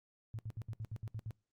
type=tone bursts; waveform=sine; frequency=110 Hz; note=A2; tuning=in tune; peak=-39 dBFS; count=9; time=0.34-1.308 s; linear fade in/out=0 ms; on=48 ms; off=67 ms; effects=noise-tail reverb RT60 0.3 s tail -24 dB re dry + Opus 48 kbps